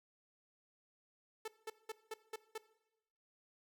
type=tone bursts; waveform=sawtooth; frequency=440 Hz; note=A4; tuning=in tune; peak=-37 dBFS; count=6; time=1.45-2.58 s; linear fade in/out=5 ms; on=30 ms; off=190 ms; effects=noise-tail reverb RT60 0.9 s tail -18 dB re dry